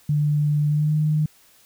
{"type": "tone with pitch glide", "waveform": "sine", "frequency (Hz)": [148.3, 153], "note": ["D3", "D#3"], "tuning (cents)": [17, -29], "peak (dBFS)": -17, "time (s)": [0.09, 1.26], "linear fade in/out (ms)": 5, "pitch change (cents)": 54, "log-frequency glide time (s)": [0.68, 0.94], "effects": ["white hiss -55 dBFS RMS until 1.65 s"]}